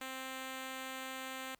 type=tone; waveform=5% pulse; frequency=262.3 Hz; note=C4; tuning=4 cents sharp; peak=-30 dBFS; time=0.01-1.55 s; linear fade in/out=2 ms; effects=pink hiss -74 dBFS RMS until 1.59 s